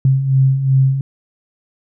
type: beating tone pair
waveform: sine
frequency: 131.6 / 134.3 Hz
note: C3 / C3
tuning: +10 / +46 cents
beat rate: 2.7 Hz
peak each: -18 / -11 dBFS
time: 0.05-1.01 s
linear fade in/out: 2 ms
effects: none